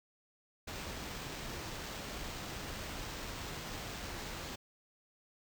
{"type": "noise with sample-and-hold", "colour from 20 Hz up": "pink", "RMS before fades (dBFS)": -43, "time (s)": [0.67, 4.56], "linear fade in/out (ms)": 10, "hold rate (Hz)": 11025, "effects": []}